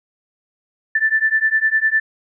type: beating tone pair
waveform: sine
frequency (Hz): 1760 / 1769.9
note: A6 / A6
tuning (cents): 0 / +10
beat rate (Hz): 9.9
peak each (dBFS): -17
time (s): 0.95-2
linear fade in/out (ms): 5
effects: none